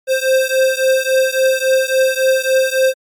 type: beating tone pair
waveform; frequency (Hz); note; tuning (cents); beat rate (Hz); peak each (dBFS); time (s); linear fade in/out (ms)
square; 523.3 / 526.9; C5 / C5; 0 / +12; 3.6; -15 / -16; 0.07-2.94; 50
effects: MP3 64 kbps